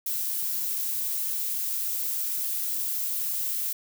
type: noise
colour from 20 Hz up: violet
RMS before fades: -29 dBFS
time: 0.06-3.73 s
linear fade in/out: 5 ms
effects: none